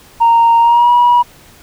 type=tone with pitch glide; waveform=sine; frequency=927 to 966.9 Hz; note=A#5 to B5; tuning=-10 to -37 cents; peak=-4 dBFS; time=0.2-1.23 s; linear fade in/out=20 ms; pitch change=+73 cents; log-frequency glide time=0.59-0.91 s; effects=tanh soft clip ceiling -3 dBFS + pink hiss -42 dBFS RMS until 1.62 s